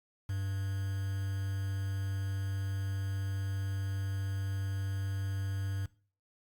triangle tone with quantisation, 97.6 Hz, G2, 7 cents flat, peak -30 dBFS, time 0.29-5.86 s, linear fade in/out 5 ms, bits 8, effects noise-tail reverb RT60 0.4 s tail -19 dB re dry + Opus 48 kbps

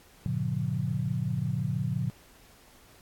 sine tone cluster, 99.7 / 118.4 / 144.2 / 179.4 Hz, G2 / A#2 / D3 / F3, +30 / +27 / -31 / +47 cents, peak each -38 / -31 / -31 / -33 dBFS, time 0.26-2.1 s, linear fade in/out 0 ms, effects pink hiss -57 dBFS RMS until 3.01 s + AAC 64 kbps

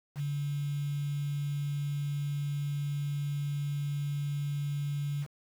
sine tone with quantisation, 143.8 Hz, D3, 36 cents flat, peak -30 dBFS, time 0.15-5.27 s, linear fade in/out 50 ms, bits 8, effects none

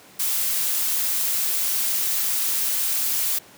blue noise, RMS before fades -23 dBFS, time 0.19-3.39 s, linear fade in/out 10 ms, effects pink hiss -48 dBFS RMS until 3.57 s + high-pass 150 Hz 12 dB/octave

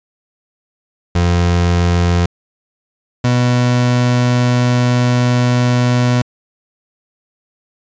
30% pulse tone pair in turn, 87.1 / 123.18 Hz, F2 / B2, -4 / -4 cents, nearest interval tritone, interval 600 cents, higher second, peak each -8 dBFS, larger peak neither, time 1.15-2.26 / 3.24-6.22 s, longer second, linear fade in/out 5 ms, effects resampled to 16000 Hz

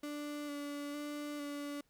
35% pulse tone with vibrato, 290.9 Hz, D4, 16 cents flat, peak -38 dBFS, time 0.03-1.81 s, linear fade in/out 5 ms, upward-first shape square, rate 1.1 Hz, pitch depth 17 cents each way, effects pink hiss -75 dBFS RMS until 1.89 s

